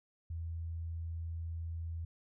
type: tone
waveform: sine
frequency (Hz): 82.8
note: E2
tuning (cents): +8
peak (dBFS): -37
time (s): 0.3-2.05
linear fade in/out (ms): 5
effects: none